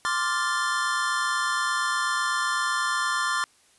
square chord, D minor seventh, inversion third, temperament equal, 1046.5 / 1174.7 / 1396.9 / 1760 Hz, C6 / D6 / F6 / A6, 0 / 0 / 0 / 0 cents, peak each -30 dBFS, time 0.05-3.44 s, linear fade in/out 0 ms, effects white hiss -60 dBFS RMS until 3.78 s + resampled to 24000 Hz

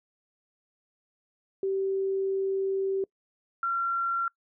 sine tone pair in turn, 387.1 / 1369.1 Hz, G4 / F6, -22 / -35 cents, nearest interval octave + minor seventh, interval 2187 cents, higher second, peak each -25 dBFS, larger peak neither, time 1.63-3.04 / 3.63-4.28 s, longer first, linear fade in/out 2 ms, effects noise-tail reverb RT60 0.1 s tail -25 dB re dry

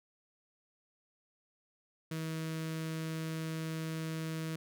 sawtooth tone with notch filter, 160.2 Hz, E3, 49 cents flat, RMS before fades -38 dBFS, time 2.11-4.56 s, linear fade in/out 5 ms, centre 810 Hz, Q 1.6, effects none

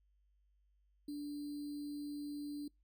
sine tone with sample-and-hold, 291.9 Hz, D4, 10 cents flat, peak -40 dBFS, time 1.08-2.68 s, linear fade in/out 5 ms, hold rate 4410 Hz, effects noise-tail reverb RT60 0.2 s tail -26 dB re dry + added 50 Hz sine -70 dBFS peak until 2.83 s

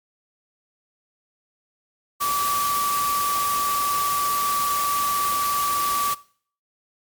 sine tone in noise, 1154 Hz, D6, 31 cents flat, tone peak -21 dBFS, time 2.2-6.15 s, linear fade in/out 20 ms, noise white, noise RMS -28 dBFS, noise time 2.2-6.15 s, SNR +4 dB, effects noise-tail reverb RT60 0.5 s tail -20 dB re dry + MP3 96 kbps

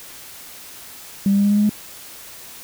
sine tone with pitch steps, 197.5 / 199.56 / 201.6 / 203.8 / 205.9 / 208 / 210.2 Hz, G3 / G3 / G3 / G#3 / G#3 / G#3 / G#3, +13 / +31 / +49 / -32 / -15 / +3 / +21 cents, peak -12 dBFS, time 1.26-1.694 s, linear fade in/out 2 ms, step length 62 ms, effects tanh soft clip ceiling -8 dBFS + white hiss -39 dBFS RMS until 2.63 s

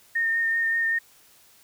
sine tone with vibrato, 1829 Hz, A#6, 33 cents flat, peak -21 dBFS, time 0.15-0.99 s, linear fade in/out 10 ms, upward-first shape sine, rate 5.2 Hz, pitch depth 16 cents each way, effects white hiss -56 dBFS RMS until 1.63 s

